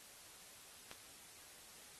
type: click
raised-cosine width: 0.2 ms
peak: -30 dBFS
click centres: 0.914 s
effects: white hiss -58 dBFS RMS until 1.99 s + AAC 32 kbps